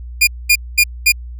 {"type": "tone bursts", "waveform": "sawtooth", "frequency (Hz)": 2422, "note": "D#7", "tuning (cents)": -47, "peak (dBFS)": -4, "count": 4, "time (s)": [0.21, 1.122], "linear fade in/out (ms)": 10, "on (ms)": 63, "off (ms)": 220, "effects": ["added 60 Hz sine -27 dBFS peak until 1.39 s"]}